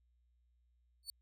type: tone with exponential growth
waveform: sawtooth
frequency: 4475 Hz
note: C#8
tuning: 16 cents sharp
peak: -35 dBFS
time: 1.03-1.1 s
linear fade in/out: 1 ms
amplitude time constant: 15 ms
effects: added 60 Hz sine -70 dBFS peak until 1.21 s